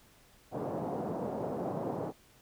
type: band-pass noise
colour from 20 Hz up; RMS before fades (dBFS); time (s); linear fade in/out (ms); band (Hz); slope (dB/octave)
white; -36; 0.51-2.13; 50; 120 to 730; 24
effects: pink hiss -62 dBFS RMS until 2.41 s